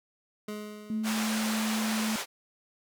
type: tone with exponential decay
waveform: 25% pulse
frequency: 210.5 Hz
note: G#3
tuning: 24 cents sharp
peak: -30 dBFS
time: 0.48-1.86 s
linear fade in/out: 5 ms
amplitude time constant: 300 ms
type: tone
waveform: sine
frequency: 218.5 Hz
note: A3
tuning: 12 cents flat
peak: -28 dBFS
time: 0.9-2.16 s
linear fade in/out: 2 ms
type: band-pass noise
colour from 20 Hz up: pink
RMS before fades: -34 dBFS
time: 1.03-2.26 s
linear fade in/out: 50 ms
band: 620 to 11000 Hz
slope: 12 dB/octave
effects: none